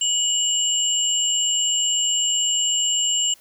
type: tone pair together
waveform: sine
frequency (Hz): 2929 / 7381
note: F#7 / A#8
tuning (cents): -18 / -18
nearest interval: octave + major third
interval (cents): 1600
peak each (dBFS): -21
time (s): 0.01-3.34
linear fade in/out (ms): 5
effects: white hiss -53 dBFS RMS until 3.4 s